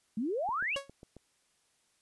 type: exponential sweep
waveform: sine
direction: up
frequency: 202.5 to 2960 Hz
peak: -30 dBFS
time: 0.17-0.76 s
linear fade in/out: 5 ms
type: click train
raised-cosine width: 2 ms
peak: -36 dBFS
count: 6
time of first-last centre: 0.49-1.167 s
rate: 7.39 Hz
type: tone with exponential decay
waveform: sawtooth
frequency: 554 Hz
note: C#5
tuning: 1 cent flat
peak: -27 dBFS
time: 0.76-0.9 s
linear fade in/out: 5 ms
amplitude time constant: 29 ms
effects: white hiss -72 dBFS RMS until 2.01 s + resampled to 24000 Hz